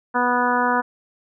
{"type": "harmonic tone", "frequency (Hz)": 245.9, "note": "B3", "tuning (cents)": -7, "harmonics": [1, 2, 3, 4, 5, 6, 7], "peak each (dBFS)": [-25, -26, -25, -21, -26, -24, -30], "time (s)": [0.14, 0.82], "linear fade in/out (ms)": 20, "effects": []}